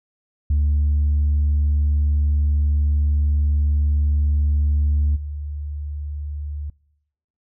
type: tone with level steps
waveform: sine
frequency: 73.42 Hz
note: D2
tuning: in tune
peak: -13 / -25 dBFS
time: 0.5-6.7 s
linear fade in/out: 5 ms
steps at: 5.15 s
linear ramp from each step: 20 ms
effects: noise-tail reverb RT60 0.9 s tail -26 dB re dry + tanh soft clip ceiling -13 dBFS